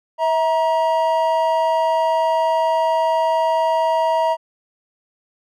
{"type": "tone pair together", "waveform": "triangle", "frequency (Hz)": [648, 944.4], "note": ["E5", "A#5"], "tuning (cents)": [-30, 22], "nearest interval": "perfect fifth", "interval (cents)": 652, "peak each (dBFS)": -16, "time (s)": [0.18, 4.37], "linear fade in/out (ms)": 50, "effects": []}